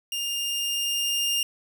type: tone with level ramp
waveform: sawtooth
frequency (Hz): 2811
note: F7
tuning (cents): +11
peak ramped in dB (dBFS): -24 to -19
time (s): 0.12-1.43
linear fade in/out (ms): 2
effects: 9-bit